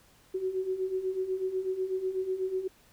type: beating tone pair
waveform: sine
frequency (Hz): 370 / 378.1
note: F#4 / F#4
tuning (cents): 0 / +38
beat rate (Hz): 8.1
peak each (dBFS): -35 / -30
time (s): 0.34-2.68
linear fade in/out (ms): 10
effects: pink hiss -61 dBFS RMS until 2.92 s